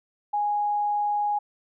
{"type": "tone", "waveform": "sine", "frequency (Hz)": 828, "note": "G#5", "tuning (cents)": -5, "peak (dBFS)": -22, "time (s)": [0.33, 1.39], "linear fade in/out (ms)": 10, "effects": []}